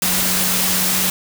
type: tone in noise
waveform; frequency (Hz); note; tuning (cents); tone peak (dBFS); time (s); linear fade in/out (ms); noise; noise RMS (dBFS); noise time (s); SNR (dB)
sine; 185; F#3; 0; -26; 0.02-1.1; 2; white; -18; 0.02-1.1; -11
effects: none